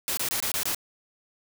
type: noise bursts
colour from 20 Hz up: white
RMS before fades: -28 dBFS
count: 6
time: 0.08-0.747 s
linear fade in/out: 0 ms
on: 92 ms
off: 23 ms
effects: none